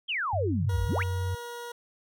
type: exponential two-way sweep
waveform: sine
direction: down then up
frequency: 3322 to 47.03 to 3322 Hz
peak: -27 dBFS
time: 0.08-1.04 s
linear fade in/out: 20 ms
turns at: 0.84 s
type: tone with pitch glide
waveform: sine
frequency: 95.6 to 91.81 Hz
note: G2 to F#2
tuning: -43 to -13 cents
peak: -27 dBFS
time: 0.33-1.35 s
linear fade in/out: 5 ms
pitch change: -70 cents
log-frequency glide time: 0.63-0.97 s
type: tone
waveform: 20% pulse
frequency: 477.3 Hz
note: A#4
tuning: 41 cents sharp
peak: -32 dBFS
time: 0.69-1.72 s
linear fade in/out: 5 ms
effects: none